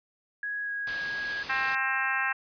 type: tone with pitch glide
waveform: sine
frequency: 1664 to 1649.6 Hz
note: G#6 to G#6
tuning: +3 to -12 cents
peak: -30 dBFS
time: 0.43-1.43 s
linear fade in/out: 2 ms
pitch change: -15 cents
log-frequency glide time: 0.63-0.71 s
type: noise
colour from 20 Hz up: white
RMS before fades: -36 dBFS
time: 0.87-1.75 s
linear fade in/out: 2 ms
type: harmonic tone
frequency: 265.4 Hz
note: C4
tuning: 25 cents sharp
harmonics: 3 / 4 / 5 / 6 / 7 / 8 / 9 / 10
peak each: -36 / -34 / -36 / -29 / -32 / -40 / -39 / -35 dBFS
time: 1.49-2.33 s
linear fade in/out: 10 ms
effects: resampled to 11025 Hz